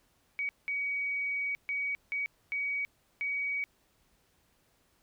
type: tone bursts at uneven times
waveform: sine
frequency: 2260 Hz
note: C#7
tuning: 33 cents sharp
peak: -30 dBFS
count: 6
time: 0.39-0.49 / 0.68-1.55 / 1.69-1.95 / 2.12-2.26 / 2.52-2.85 / 3.21-3.64 s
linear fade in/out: 0 ms
effects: pink hiss -70 dBFS RMS until 5.02 s